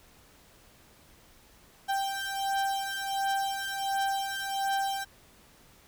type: beating tone pair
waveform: 35% pulse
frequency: 784 / 785.4 Hz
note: G5 / G5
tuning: 0 / +3 cents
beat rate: 1.4 Hz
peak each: -30 dBFS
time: 1.88-5.05 s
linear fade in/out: 20 ms
effects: pink hiss -58 dBFS RMS until 5.87 s